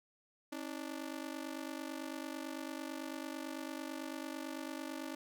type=ring-modulated tone; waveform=sawtooth; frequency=293.7 Hz; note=D4; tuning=in tune; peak=-34 dBFS; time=0.52-5.15 s; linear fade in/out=5 ms; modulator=24.5 Hz; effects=none